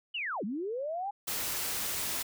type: linear two-way sweep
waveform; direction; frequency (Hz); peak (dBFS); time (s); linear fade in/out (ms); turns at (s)
sine; down then up; 3046 to 185 to 829; -32; 0.14-1.11; 10; 0.44
type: noise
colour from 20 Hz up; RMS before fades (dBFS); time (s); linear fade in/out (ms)
white; -34; 1.27-2.23; 10
effects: none